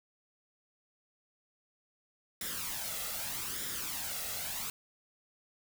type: noise with flanger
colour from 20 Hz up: white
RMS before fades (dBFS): -38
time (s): 2.41-4.7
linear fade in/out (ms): 2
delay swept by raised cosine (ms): 0.55 to 1.53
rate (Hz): 0.81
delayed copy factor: +0.6
effects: none